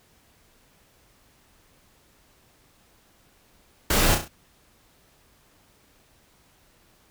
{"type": "noise with echo", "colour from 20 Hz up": "pink", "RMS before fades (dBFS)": -21, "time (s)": [3.9, 4.15], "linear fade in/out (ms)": 5, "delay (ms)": 33, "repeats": 4, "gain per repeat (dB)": -6, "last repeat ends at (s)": 4.282, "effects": ["pink hiss -60 dBFS RMS until 7.1 s"]}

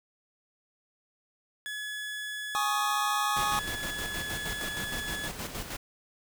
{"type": "tone", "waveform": "30% pulse", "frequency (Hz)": 1700, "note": "G#6", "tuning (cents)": 40, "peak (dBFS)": -32, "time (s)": [1.66, 5.28], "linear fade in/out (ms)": 0}
{"type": "chord", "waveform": "square", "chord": "Ab suspended fourth", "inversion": "none", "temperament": "equal", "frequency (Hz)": [830.6, 1108.7, 1244.5], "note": ["Ab5", "Db6", "Eb6"], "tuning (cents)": [0, 0, 0], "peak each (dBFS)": -32, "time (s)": [2.55, 3.59], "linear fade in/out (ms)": 0}
{"type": "noise with tremolo", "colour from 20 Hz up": "pink", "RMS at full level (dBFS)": -36, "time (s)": [3.36, 5.77], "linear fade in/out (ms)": 10, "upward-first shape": "square", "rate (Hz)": 6.4, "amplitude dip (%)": 50}
{"effects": []}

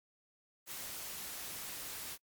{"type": "noise", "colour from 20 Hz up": "white", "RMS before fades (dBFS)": -44, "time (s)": [0.66, 2.18], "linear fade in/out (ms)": 50, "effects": ["noise-tail reverb RT60 0.1 s tail -25 dB re dry", "Opus 48 kbps"]}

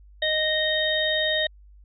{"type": "harmonic tone", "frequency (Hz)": 620, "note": "D#5", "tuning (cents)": -6, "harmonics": [1, 3, 5, 6], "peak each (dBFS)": [-26, -26, -32, -25], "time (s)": [0.22, 1.47], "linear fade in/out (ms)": 5, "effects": ["added 50 Hz sine -47 dBFS peak until 1.84 s"]}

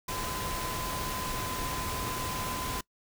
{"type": "tone in noise", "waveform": "sine", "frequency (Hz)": 1019, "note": "C6", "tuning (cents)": -46, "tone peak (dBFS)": -37, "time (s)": [0.08, 2.81], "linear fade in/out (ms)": 5, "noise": "pink", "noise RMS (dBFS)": -35, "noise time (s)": [0.08, 2.81], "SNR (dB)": -5, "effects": ["noise-tail reverb RT60 0.1 s tail -23 dB re dry"]}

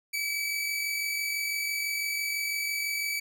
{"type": "tone pair together", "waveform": "sawtooth", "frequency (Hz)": [2254, 2300], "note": ["C#7", "D7"], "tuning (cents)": [28, -37], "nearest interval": "unison", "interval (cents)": 35, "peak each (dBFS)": [-34, -26], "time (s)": [0.13, 3.2], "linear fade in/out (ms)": 10, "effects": []}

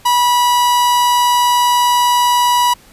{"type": "tone", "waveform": "45% pulse", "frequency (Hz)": 975, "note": "B5", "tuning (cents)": -23, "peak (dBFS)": -10, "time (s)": [0.05, 2.74], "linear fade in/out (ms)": 10, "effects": ["pink hiss -45 dBFS RMS until 2.92 s", "resampled to 32000 Hz"]}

